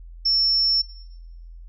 sine tone, 5400 Hz, E8, 41 cents sharp, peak -17 dBFS, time 0.25-0.82 s, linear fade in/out 10 ms, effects noise-tail reverb RT60 1.0 s tail -21 dB re dry + added 42 Hz sine -38 dBFS peak until 1.68 s

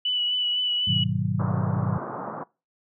sine tone with vibrato, 2960 Hz, F#7, in tune, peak -22 dBFS, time 0.05-1.04 s, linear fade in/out 5 ms, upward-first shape sine, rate 4 Hz, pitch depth 22 cents each way
sine chord, G# minor seventh, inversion none, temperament just, 103.83 / 124.59 / 155.74 / 186.89 Hz, G#2 / B2 / D#3 / F#3, 0 / +16 / +2 / +18 cents, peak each -28 dBFS, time 0.87-1.98 s, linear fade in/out 10 ms
white band-pass noise, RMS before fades -34 dBFS, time 1.39-2.44 s, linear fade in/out 10 ms, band 120 to 1300 Hz, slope 48 dB/octave
effects noise-tail reverb RT60 0.3 s tail -24 dB re dry

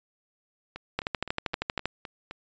two click trains, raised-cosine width 0.3 ms, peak -22 / -11 dBFS, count 7 / 12, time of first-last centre 0.76-2.31 / 0.99-1.856 s, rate 3.87 / 12.7 Hz, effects resampled to 16000 Hz

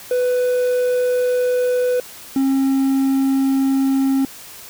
triangle tone pair in turn, 497.3 / 269.4 Hz, B4 / C#4, +12 / -49 cents, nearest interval major seventh, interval 1061 cents, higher first, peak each -13 / -12 dBFS, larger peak second, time 0.11-2 / 2.36-4.25 s, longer neither, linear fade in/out 2 ms, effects white hiss -38 dBFS RMS until 4.69 s

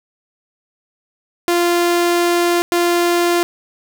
sawtooth tone bursts at uneven times, 347 Hz, F4, 11 cents flat, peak -9 dBFS, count 2, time 1.48-2.62 / 2.72-3.43 s, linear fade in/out 0 ms, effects none

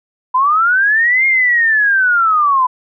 sine linear two-way sweep, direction up then down, 992 to 2143 to 992 Hz, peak -9 dBFS, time 0.34-2.67 s, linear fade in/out 10 ms, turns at 1.26 s, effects none

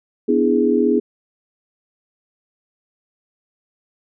sine chord, E dominant seventh, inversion second, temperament equal with one note detuned, 247.9 / 293.7 / 329.6 / 415.3 Hz, B3 / D4 / E4 / G#4, +7 / 0 / 0 / 0 cents, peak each -18 / -21 / -20 / -17 dBFS, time 0.28-1 s, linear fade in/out 10 ms, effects none

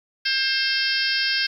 harmonic tone with a mistuned harmonic, 531 Hz, C5, 25 cents sharp, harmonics 3 / 4 / 5 / 6 / 7 / 8 / 9 / 10, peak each -25 / -31 / -29 / -29 / -34 / -30 / -26 / -28 dBFS, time 0.25-1.47 s, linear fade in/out 10 ms, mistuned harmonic 8, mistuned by +19 cents, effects 9-bit

